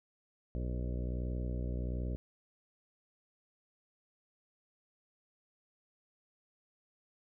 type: harmonic tone with a mistuned harmonic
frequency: 61.3 Hz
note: B1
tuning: 12 cents flat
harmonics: 1 / 2 / 3 / 4 / 5 / 6 / 7 / 8 / 9 / 10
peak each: -35 / -41 / -45 / -47 / -49 / -51 / -52 / -53 / -54 / -55 dBFS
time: 0.55-2.16 s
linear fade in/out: 0 ms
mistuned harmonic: 8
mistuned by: +26 cents
effects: none